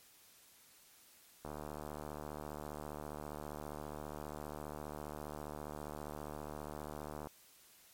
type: click train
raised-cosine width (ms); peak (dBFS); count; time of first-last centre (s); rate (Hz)
1; -30; 437; 1.45-7.271; 74.9
effects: white hiss -63 dBFS RMS until 7.93 s + MP3 64 kbps